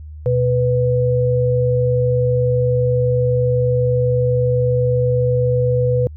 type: tone pair together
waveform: sine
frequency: 124.05 / 495.9 Hz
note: B2 / B4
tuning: +8 / +7 cents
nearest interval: 2 octaves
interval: 2399 cents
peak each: -16 dBFS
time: 0.26-6.07 s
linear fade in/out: 0 ms
effects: added 76 Hz sine -31 dBFS peak until 6.16 s